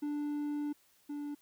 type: tone pair in turn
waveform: triangle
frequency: 293.7 / 291.2 Hz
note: D4 / D4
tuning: 0 / -15 cents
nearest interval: unison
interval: 15 cents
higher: first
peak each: -31 / -35 dBFS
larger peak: first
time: 0.02-0.73 / 1.09-1.35 s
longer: first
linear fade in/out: 10 ms
effects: white hiss -68 dBFS RMS until 1.41 s